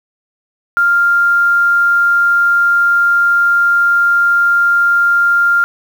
sine tone with quantisation, 1397 Hz, F6, in tune, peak -8 dBFS, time 0.77-5.64 s, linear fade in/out 0 ms, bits 6, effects none

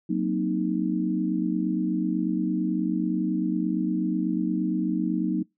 sine chord, C half-diminished seventh, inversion second, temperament equal, 185 / 233.1 / 261.6 / 311.1 Hz, Gb3 / Bb3 / C4 / Eb4, 0 / 0 / 0 / 0 cents, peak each -27 / -29 / -32 / -27 dBFS, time 0.09-5.43 s, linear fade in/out 10 ms, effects noise-tail reverb RT60 0.2 s tail -26 dB re dry

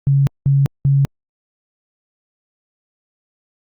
sine tone bursts, 138.59 Hz, C#3, in tune, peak -10 dBFS, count 3, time 0.07-1.05 s, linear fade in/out 0 ms, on 200 ms, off 190 ms, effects Opus 48 kbps

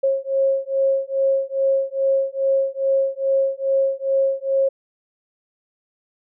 sine beating tone pair, 540 / 542.4 Hz, C#5 / C#5, -45 / -38 cents, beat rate 2.4 Hz, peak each -20 dBFS, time 0.03-4.69 s, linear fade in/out 10 ms, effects none

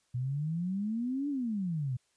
sine exponential two-way sweep, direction up then down, 120.6 to 293.7 to 120.6 Hz, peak -30 dBFS, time 0.14-1.97 s, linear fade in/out 10 ms, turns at 1.29 s, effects white hiss -73 dBFS RMS until 2.16 s + resampled to 22050 Hz

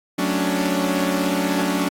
sawtooth chord, D major seventh, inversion first, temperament equal, 185 / 220 / 277.2 / 293.7 Hz, F#3 / A3 / C#4 / D4, 0 / 0 / 0 / 0 cents, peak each -20 / -25 / -20 / -20 dBFS, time 0.18-1.89 s, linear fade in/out 10 ms, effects AAC 64 kbps

